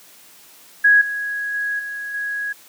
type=tone with level steps; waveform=sine; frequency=1661.2 Hz; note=G#6; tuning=in tune; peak=-9 / -22 / -20 / -26 / -22 dBFS; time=0.84-2.53 s; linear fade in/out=10 ms; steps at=1.01 / 1.54 / 1.79 / 2.14 s; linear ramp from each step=5 ms; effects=white hiss -47 dBFS RMS until 2.68 s + high-pass 150 Hz 12 dB/octave